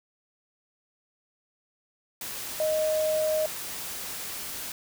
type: tone in noise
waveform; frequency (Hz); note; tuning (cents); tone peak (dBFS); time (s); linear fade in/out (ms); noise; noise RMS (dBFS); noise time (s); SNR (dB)
sine; 622.3; D#5; 0; -23; 2.6-3.46; 2; white; -36; 2.21-4.72; +10
effects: none